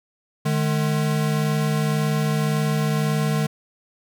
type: tone pair together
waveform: square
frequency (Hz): 150.85 / 212.7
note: D3 / G#3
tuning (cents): +47 / +42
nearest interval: tritone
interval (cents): 595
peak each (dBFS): -21 / -26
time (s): 0.45-3.47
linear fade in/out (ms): 10
effects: none